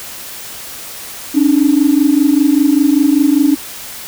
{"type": "tone pair together", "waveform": "sine", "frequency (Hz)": [276.9, 302], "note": ["C#4", "D4"], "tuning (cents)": [-2, 48], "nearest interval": "major second", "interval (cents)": 150, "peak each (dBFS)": -10, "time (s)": [1.34, 3.56], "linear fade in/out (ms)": 20, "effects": ["tanh soft clip ceiling 0 dBFS", "white hiss -29 dBFS RMS until 4.07 s"]}